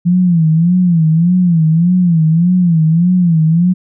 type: tone with vibrato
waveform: sine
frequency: 169.7 Hz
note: F3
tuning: 49 cents flat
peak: -7 dBFS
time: 0.05-3.74 s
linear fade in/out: 20 ms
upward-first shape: sine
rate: 1.7 Hz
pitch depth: 130 cents each way
effects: none